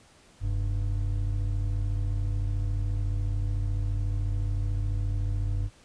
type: tone pair together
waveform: triangle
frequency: 44.42 / 98.4 Hz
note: F1 / G2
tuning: +30 / +7 cents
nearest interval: octave + major second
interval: 1377 cents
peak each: -26 dBFS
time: 0.4-5.7 s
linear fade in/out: 50 ms
effects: pink hiss -57 dBFS RMS until 5.84 s + resampled to 22050 Hz